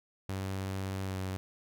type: tone with pitch glide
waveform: sawtooth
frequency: 96 to 94.24 Hz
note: G2 to F#2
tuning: -36 to +32 cents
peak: -30 dBFS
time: 0.29-1.37 s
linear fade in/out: 0 ms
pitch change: -32 cents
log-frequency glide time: 1.04-1.17 s
effects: none